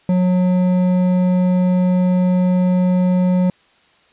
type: tone with hard clipping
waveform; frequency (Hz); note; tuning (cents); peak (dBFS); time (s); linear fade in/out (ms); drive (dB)
triangle; 181.8; F#3; -30; -14; 0.09-3.5; 2; 12
effects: white hiss -54 dBFS RMS until 4.12 s + resampled to 8000 Hz